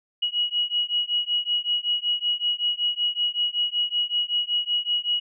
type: beating tone pair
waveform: sine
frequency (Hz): 2906 / 2911.3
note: F#7 / F#7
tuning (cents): -32 / -29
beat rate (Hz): 5.3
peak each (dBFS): -25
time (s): 0.22-5.2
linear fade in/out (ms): 10
effects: none